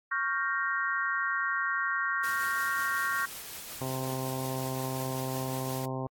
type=chord; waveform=sine; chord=G half-diminished seventh; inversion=second; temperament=equal; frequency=1108.7 / 1396.9 / 1568 / 1864.7 Hz; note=Db6 / F6 / G6 / Bb6; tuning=0 / 0 / 0 / 0 cents; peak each=-33 dBFS; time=0.11-3.26 s; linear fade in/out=10 ms
type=noise with tremolo; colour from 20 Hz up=white; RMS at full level=-41 dBFS; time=2.23-5.86 s; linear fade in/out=10 ms; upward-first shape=sine; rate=5.5 Hz; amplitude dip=25%
type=harmonic tone; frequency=131 Hz; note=C3; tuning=2 cents sharp; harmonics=1 / 2 / 3 / 4 / 5 / 6 / 7 / 8; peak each=-35 / -38 / -40 / -41 / -42 / -43 / -43 / -44 dBFS; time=3.81-6.07 s; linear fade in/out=2 ms
effects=AAC 64 kbps